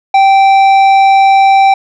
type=tone with tanh clipping; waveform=sine; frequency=780 Hz; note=G5; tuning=9 cents flat; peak=-5 dBFS; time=0.14-1.74 s; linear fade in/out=5 ms; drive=10 dB; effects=none